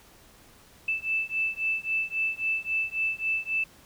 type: beating tone pair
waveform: sine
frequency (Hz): 2637 / 2640.7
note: E7 / E7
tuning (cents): 0 / +2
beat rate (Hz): 3.7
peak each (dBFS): -29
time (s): 0.88-3.64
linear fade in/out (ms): 5
effects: pink hiss -55 dBFS RMS until 3.85 s